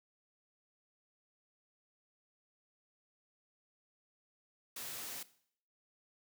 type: noise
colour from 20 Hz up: white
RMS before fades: -44 dBFS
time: 4.76-5.23 s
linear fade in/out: 5 ms
effects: noise-tail reverb RT60 0.6 s tail -17 dB re dry + high-pass 100 Hz 12 dB/octave